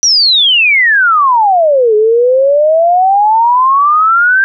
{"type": "exponential two-way sweep", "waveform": "sine", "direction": "down then up", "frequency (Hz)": [5920, 419.3, 1595], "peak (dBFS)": -5, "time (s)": [0.03, 4.44], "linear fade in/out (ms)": 0, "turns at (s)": 1.95, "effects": []}